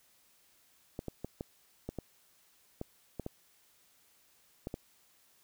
clicks, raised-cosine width 2 ms, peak -24 dBFS, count 11, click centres 0.991 / 1.083 / 1.246 / 1.409 / 1.89 / 1.987 / 2.814 / 3.197 / 3.264 / 4.671 / 4.741 s, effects white hiss -67 dBFS RMS until 5.43 s

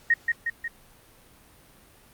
sine tone with echo, 1864.7 Hz, A#6, in tune, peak -16 dBFS, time 0.1-0.14 s, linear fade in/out 5 ms, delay 180 ms, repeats 3, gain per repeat -4 dB, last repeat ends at 0.68 s, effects pink hiss -55 dBFS RMS until 2.13 s + Opus 48 kbps

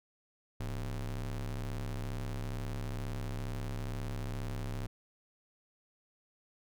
square ring-modulated tone, 68.5 Hz, C#2, 20 cents flat, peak -33 dBFS, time 0.6-4.87 s, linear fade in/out 5 ms, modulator 37.4 Hz, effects none

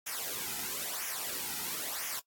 white noise with flanger, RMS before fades -37 dBFS, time 0.06-2.2 s, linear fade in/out 10 ms, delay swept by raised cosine 0.23 to 1.83 ms, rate 1 Hz, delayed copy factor -0.75, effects noise-tail reverb RT60 0.1 s tail -21 dB re dry + AAC 64 kbps

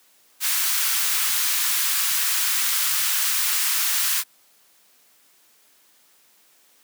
white high-pass noise, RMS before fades -22 dBFS, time 0.4-4.24 s, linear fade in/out 50 ms, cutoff 1100 Hz, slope 24 dB/octave, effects white hiss -58 dBFS RMS until 6.83 s + high-pass 200 Hz 12 dB/octave

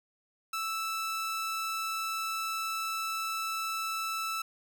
sawtooth tone, 1318.5 Hz, E6, in tune, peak -28 dBFS, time 0.53-4.42 s, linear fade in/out 5 ms, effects none

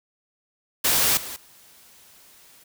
white noise with level steps, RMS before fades -20 / -35 / -52 dBFS, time 0.84-2.64 s, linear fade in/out 10 ms, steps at 1.17 / 1.36 s, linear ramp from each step 2 ms, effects none

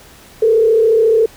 sine tone with frequency modulation, 447 Hz, A4, 27 cents sharp, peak -8 dBFS, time 0.42-1.26 s, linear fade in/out 5 ms, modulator 34.1 Hz, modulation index 0.71, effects pink hiss -42 dBFS RMS until 1.36 s

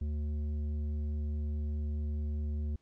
sine tone with tanh clipping, 74.6 Hz, D2, 28 cents sharp, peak -33 dBFS, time 0.01-2.76 s, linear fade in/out 5 ms, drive 9 dB, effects pink hiss -75 dBFS RMS until 2.81 s + low-pass 6000 Hz 12 dB/octave

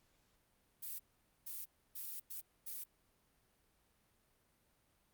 violet noise bursts at uneven times, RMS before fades -45 dBFS, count 5, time 0.82-0.99 / 1.46-1.65 / 1.95-2.2 / 2.3-2.41 / 2.66-2.84 s, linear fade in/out 10 ms, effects pink hiss -75 dBFS RMS until 5.13 s + Opus 48 kbps

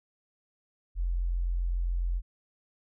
sine tone, 43.65 Hz, F1, in tune, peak -26 dBFS, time 0.95-2.22 s, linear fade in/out 50 ms, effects none

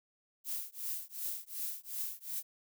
violet noise with tremolo, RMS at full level -36 dBFS, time 0.44-2.43 s, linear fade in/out 50 ms, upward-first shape triangle, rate 2.7 Hz, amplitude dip 100%, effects none

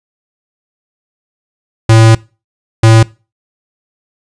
square tone bursts at uneven times, 112.3 Hz, A2, 36 cents sharp, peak -3 dBFS, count 2, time 1.89-2.15 / 2.83-3.03 s, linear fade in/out 5 ms, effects noise-tail reverb RT60 0.3 s tail -22 dB re dry + resampled to 22050 Hz

